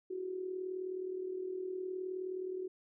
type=tone with amplitude modulation; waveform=sine; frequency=371.3 Hz; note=F#4; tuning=6 cents sharp; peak=-34 dBFS; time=0.1-2.68 s; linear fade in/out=10 ms; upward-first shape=sine; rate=39.3 Hz; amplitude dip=60%; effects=none